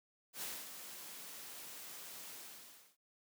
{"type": "noise with ADSR envelope", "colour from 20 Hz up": "white", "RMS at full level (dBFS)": -42, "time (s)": [0.33, 2.97], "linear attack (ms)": 91, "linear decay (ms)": 230, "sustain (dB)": -8, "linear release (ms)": 640, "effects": ["high-pass 150 Hz 12 dB/octave"]}